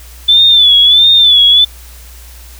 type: tone with vibrato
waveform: sine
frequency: 3493 Hz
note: A7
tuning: 13 cents flat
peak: -3 dBFS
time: 0.28-1.65 s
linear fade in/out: 10 ms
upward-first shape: sine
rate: 1.5 Hz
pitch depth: 83 cents each way
effects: added 60 Hz sine -32 dBFS peak until 2.59 s + white hiss -38 dBFS RMS until 2.59 s